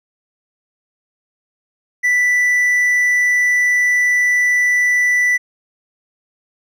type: tone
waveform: triangle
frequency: 1975.5 Hz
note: B6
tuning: in tune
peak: -10 dBFS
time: 2.03-5.38 s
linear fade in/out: 20 ms
effects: none